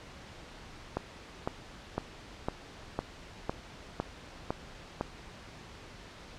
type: click train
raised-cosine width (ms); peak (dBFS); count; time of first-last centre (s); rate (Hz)
1; -16; 9; 0.97-5.01; 1.98
effects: pink hiss -49 dBFS RMS until 6.38 s + low-pass 5000 Hz 12 dB/octave